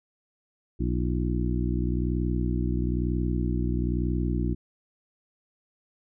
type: harmonic tone with a mistuned harmonic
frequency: 61 Hz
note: B1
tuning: 21 cents flat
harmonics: 1 / 2 / 3 / 4 / 5 / 6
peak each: -27 / -30 / -32 / -33 / -34 / -35 dBFS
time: 0.79-4.55 s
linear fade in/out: 20 ms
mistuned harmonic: 6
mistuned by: -96 cents
effects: none